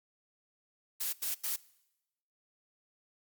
blue noise bursts, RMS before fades -34 dBFS, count 3, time 1-1.564 s, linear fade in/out 10 ms, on 130 ms, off 87 ms, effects noise-tail reverb RT60 0.9 s tail -21 dB re dry + Opus 48 kbps

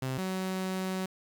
sawtooth tone pair in turn, 130.81 / 187.63 Hz, C3 / F#3, 0 / +24 cents, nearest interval tritone, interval 624 cents, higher second, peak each -27 dBFS, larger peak neither, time 0.02-0.18 / 0.18-1.06 s, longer second, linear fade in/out 5 ms, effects 9-bit

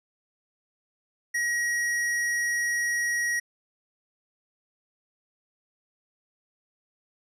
square tone, 1900 Hz, A#6, 33 cents sharp, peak -25 dBFS, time 1.34-3.4 s, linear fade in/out 10 ms, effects low-pass 11000 Hz 12 dB/octave

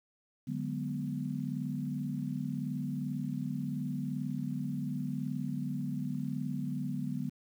sine chord, G# half-diminished seventh, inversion second, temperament equal, 146.83 / 185 / 207.7 / 246.9 Hz, D3 / F#3 / G#3 / B3, 0 / 0 / 0 / 0 cents, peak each -37 / -40 / -40 / -37 dBFS, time 0.47-7.3 s, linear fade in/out 10 ms, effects 10-bit

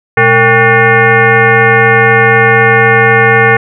sine tone with frequency modulation, 1126 Hz, C#6, 27 cents sharp, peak -3 dBFS, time 0.17-3.57 s, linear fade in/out 5 ms, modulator 335 Hz, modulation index 3, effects none

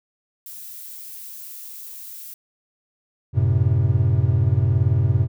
violet noise, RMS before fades -37 dBFS, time 0.46-2.34 s, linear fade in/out 2 ms
triangle chord, F# diminished, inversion none, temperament equal, 92.5 / 110 / 130.81 Hz, F#2 / A2 / C3, 0 / 0 / 0 cents, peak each -18 dBFS, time 3.33-5.28 s, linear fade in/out 50 ms
effects none

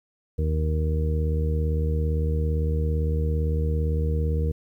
harmonic tone, 77.7 Hz, D#2, 2 cents flat, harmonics 1 / 2 / 3 / 4 / 5 / 6, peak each -22 / -29 / -38 / -39 / -42 / -32 dBFS, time 0.38-4.52 s, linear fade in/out 10 ms, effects 10-bit

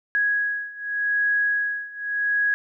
sine beating tone pair, 1661.2 / 1662.05 Hz, G#6 / G#6, 0 / +1 cents, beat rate 0.85 Hz, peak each -25 / -23 dBFS, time 0.15-2.54 s, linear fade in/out 0 ms, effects none

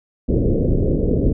pink low-pass noise, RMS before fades -17 dBFS, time 0.28-1.33 s, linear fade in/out 10 ms, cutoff 520 Hz, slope 48 dB/octave, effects none

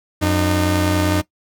sawtooth tone pair together, 90.5 / 304.4 Hz, F#2 / D#4, -38 / -38 cents, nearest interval octave + major sixth, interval 2100 cents, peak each -14 dBFS, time 0.21-1.22 s, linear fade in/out 20 ms, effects noise-tail reverb RT60 0.1 s tail -18 dB re dry

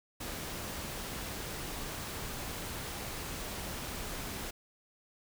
pink noise, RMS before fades -40 dBFS, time 0.2-4.51 s, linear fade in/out 10 ms, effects none

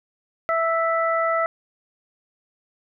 harmonic tone, 659.3 Hz, E5, in tune, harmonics 1 / 2 / 3, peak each -22 / -22 / -28 dBFS, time 0.49-1.46 s, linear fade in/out 0 ms, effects none

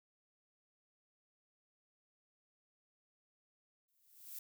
violet noise with exponential growth, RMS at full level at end -44 dBFS, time 3.88-4.39 s, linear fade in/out 5 ms, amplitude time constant 110 ms, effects none

